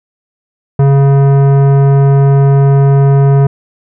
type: tone with tanh clipping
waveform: sine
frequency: 138.59 Hz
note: C#3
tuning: in tune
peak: -6 dBFS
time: 0.79-3.47 s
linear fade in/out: 5 ms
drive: 15 dB
effects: none